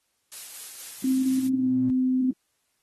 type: noise with tremolo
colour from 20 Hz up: blue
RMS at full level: -37 dBFS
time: 0.32-1.48 s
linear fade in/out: 0 ms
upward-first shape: sine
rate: 4.2 Hz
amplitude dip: 25%
type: tone with exponential growth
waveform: triangle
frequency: 120 Hz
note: B2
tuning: 49 cents flat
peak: -28 dBFS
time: 0.98-1.9 s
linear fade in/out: 0 ms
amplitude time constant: 200 ms
type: tone with pitch glide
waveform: sine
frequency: 261.6 to 256.8 Hz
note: C4 to C4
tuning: 0 to -32 cents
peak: -20 dBFS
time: 1.04-2.31 s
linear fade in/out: 5 ms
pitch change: -32 cents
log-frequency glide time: 1.55-1.65 s
effects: white hiss -73 dBFS RMS until 2.82 s + AAC 32 kbps